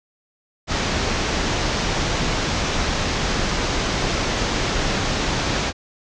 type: low-pass noise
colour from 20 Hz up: pink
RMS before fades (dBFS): -22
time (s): 0.67-5.73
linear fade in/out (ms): 50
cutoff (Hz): 6700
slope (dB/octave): 48
effects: none